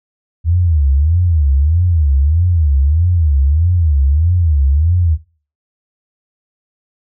sine tone with vibrato, 77.9 Hz, D#2, 3 cents sharp, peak -9 dBFS, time 0.44-5.18 s, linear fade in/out 50 ms, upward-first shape sine, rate 1.6 Hz, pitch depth 240 cents each way, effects noise-tail reverb RT60 0.4 s tail -19 dB re dry

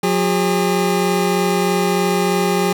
25% pulse tone pair together, 181.1 / 405.4 Hz, F#3 / G#4, -37 / -42 cents, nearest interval octave + major second, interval 1395 cents, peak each -14 dBFS, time 0.03-2.73 s, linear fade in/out 5 ms, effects none

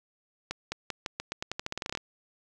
accelerating click train, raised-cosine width 0.2 ms, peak -15 dBFS, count 18, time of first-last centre 0.51-1.974 s, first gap 210 ms, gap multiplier 0.87, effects none

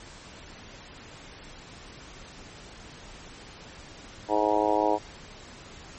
harmonic tone, 105.6 Hz, G#2, 29 cents sharp, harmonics 3 / 4 / 5 / 6 / 7 / 8 / 9, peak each -29 / -29 / -29 / -29 / -29 / -29 / -29 dBFS, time 4.28-4.99 s, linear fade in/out 50 ms, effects pink hiss -46 dBFS RMS until 5.98 s + MP3 32 kbps

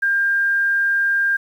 sine tone, 1600 Hz, G6, 35 cents sharp, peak -15 dBFS, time 0.02-1.37 s, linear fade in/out 10 ms, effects 8-bit

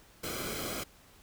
pink noise with comb filter, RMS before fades -37 dBFS, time 0.23-0.84 s, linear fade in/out 10 ms, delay 1.1 ms, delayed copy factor -0.7, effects pink hiss -59 dBFS RMS until 1.22 s

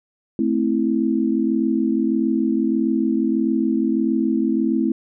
sine chord, A minor, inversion none, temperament equal with one note detuned, 220 / 261.6 / 328.1 Hz, A3 / C4 / E4, 0 / 0 / -8 cents, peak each -21 dBFS, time 0.39-4.92 s, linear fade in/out 2 ms, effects none

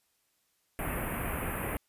pink band-stop noise, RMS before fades -34 dBFS, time 0.79-1.77 s, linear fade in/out 0 ms, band 2600 to 10000 Hz, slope 48 dB/octave, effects white hiss -74 dBFS RMS until 1.88 s + resampled to 32000 Hz

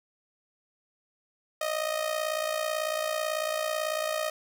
sawtooth tone with amplitude modulation, 622.3 Hz, D#5, in tune, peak -21 dBFS, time 1.61-4.3 s, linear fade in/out 5 ms, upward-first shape sine, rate 58.1 Hz, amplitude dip 70%, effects none

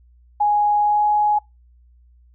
sine tone with pitch glide, 830.6 to 837.3 Hz, G#5 to G#5, 0 to +14 cents, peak -14 dBFS, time 0.4-1.39 s, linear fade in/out 10 ms, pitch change +14 cents, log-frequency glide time 0.8-1.04 s, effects noise-tail reverb RT60 0.2 s tail -23 dB re dry + added 60 Hz sine -49 dBFS peak until 2.34 s

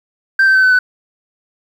sine tone with pitch steps, 1568 / 1550 / 1532.2 / 1514.6 / 1497.2 Hz, G6 / G6 / G6 / F#6 / F#6, 0 / -20 / -40 / +40 / +20 cents, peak -5 dBFS, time 0.39-0.79 s, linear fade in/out 5 ms, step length 80 ms, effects tanh soft clip ceiling -6 dBFS + 7-bit

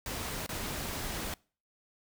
pink noise with dropouts, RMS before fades -37 dBFS, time 0.06-1.34 s, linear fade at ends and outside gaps 2 ms, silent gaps 0.464-0.491 s, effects noise-tail reverb RT60 0.4 s tail -25 dB re dry

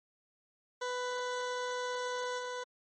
20% pulse tone with level steps, 496.7 Hz, B4, 10 cents sharp, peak -29 / -32 dBFS, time 0.81-2.64 s, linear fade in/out 10 ms, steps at 2.38 s, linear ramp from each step 10 ms, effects MP3 32 kbps

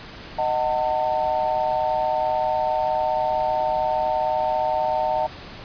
sine chord, D# diminished, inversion none, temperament just, 622.3 / 746.7 / 896 Hz, D#5 / F#5 / A5, 0 / +16 / +31 cents, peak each -24 dBFS, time 0.38-5.27 s, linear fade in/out 10 ms, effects pink hiss -39 dBFS RMS until 5.64 s + resampled to 11025 Hz

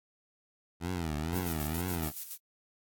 15% pulse tone with vibrato, 82.41 Hz, E2, in tune, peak -26 dBFS, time 0.8-2.12 s, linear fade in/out 50 ms, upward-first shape triangle, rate 2.1 Hz, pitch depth 210 cents each way
violet noise with tremolo, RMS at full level -38 dBFS, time 1.32-2.38 s, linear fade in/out 50 ms, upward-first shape square, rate 7.1 Hz, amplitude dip 55%
effects AAC 64 kbps

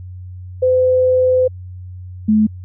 sine tone pair in turn, 510 / 214.8 Hz, C5 / A3, -44 / -41 cents, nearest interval octave + minor third, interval 1497 cents, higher first, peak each -10 / -9 dBFS, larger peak second, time 0.62-1.48 / 2.28-2.47 s, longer first, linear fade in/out 10 ms, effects added 91 Hz sine -29 dBFS peak until 2.64 s

